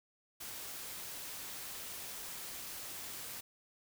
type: noise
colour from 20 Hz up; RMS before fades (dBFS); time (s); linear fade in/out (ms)
white; -45; 0.4-3.41; 10
effects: none